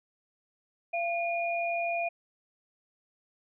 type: tone pair together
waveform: sine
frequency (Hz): 684 / 2437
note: F5 / D#7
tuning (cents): -36 / -37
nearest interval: octave + minor seventh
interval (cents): 2199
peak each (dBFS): -29 / -33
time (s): 0.93-2.09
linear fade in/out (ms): 10
effects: none